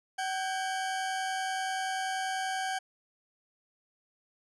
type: tone pair together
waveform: 40% pulse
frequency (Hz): 759.8 / 1610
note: F#5 / G6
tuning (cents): +46 / +46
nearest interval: octave + minor second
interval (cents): 1300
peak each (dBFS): -31 / -36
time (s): 0.18-2.79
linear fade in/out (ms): 10
effects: resampled to 24000 Hz